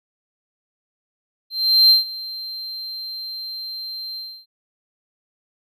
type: tone with ADSR envelope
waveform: triangle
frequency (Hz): 4140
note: C8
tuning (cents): -19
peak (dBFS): -7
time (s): 1.5-4.46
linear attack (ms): 400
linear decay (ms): 140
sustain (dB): -20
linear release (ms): 290
effects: none